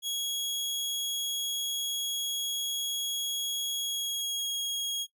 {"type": "tone with pitch glide", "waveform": "sawtooth", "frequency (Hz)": [3323, 3291], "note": ["G#7", "G#7"], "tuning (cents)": [0, -16], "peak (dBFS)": -27, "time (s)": [0.02, 5.07], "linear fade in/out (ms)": 50, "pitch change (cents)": -16, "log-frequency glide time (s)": [3.77, 4.51], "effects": ["noise-tail reverb RT60 0.1 s tail -17 dB re dry"]}